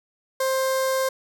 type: tone with notch filter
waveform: sawtooth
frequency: 527 Hz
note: C5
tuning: 12 cents sharp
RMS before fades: -23 dBFS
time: 0.4-1.09 s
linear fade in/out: 5 ms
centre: 2700 Hz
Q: 1.4
effects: none